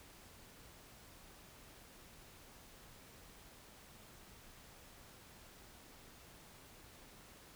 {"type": "silence", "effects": ["pink hiss -59 dBFS RMS until 7.55 s"]}